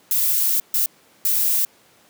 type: noise bursts at uneven times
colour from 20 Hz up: violet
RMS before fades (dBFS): -19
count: 3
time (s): 0.11-0.6 / 0.74-0.86 / 1.25-1.65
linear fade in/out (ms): 2
effects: pink hiss -54 dBFS RMS until 2.09 s + high-pass 200 Hz 12 dB/octave